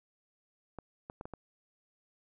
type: clicks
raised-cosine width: 1 ms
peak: -28 dBFS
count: 5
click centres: 0.787 / 1.099 / 1.211 / 1.255 / 1.337 s
effects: none